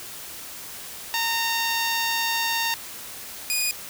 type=tone pair in turn; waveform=10% pulse; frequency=919 / 2469 Hz; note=A#5 / D#7; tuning=-25 / -14 cents; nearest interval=octave + perfect fourth; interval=1711 cents; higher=second; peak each=-14 / -13 dBFS; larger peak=second; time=1.14-2.74 / 3.5-3.71 s; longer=first; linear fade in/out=0 ms; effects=white hiss -38 dBFS RMS until 3.89 s